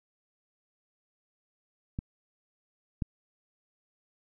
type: clicks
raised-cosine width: 5 ms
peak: -20 / -17 dBFS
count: 2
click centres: 1.989 / 3.022 s
effects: none